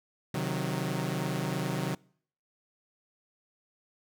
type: chord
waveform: sawtooth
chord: C diminished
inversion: none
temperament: equal with one note detuned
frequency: 132.79 / 155.56 / 185 Hz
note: C3 / Eb3 / Gb3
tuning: +26 / 0 / 0 cents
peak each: -30 dBFS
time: 0.34-1.95 s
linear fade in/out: 5 ms
effects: noise-tail reverb RT60 0.6 s tail -26 dB re dry